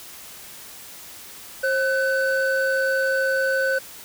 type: tone pair together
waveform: triangle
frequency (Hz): 534 / 1510.4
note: C5 / F#6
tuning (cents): +35 / +35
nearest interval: octave + tritone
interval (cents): 1800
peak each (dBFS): -20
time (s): 1.63-3.79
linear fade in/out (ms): 10
effects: white hiss -41 dBFS RMS until 4.04 s